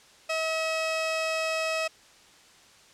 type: tone pair together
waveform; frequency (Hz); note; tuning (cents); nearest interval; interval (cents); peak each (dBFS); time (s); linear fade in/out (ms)
sawtooth; 641 / 1282; E5 / E6; -49 / -49; octave; 1200; -24; 0.29-1.88; 10
effects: white hiss -55 dBFS RMS until 2.93 s + low-pass 7000 Hz 12 dB/octave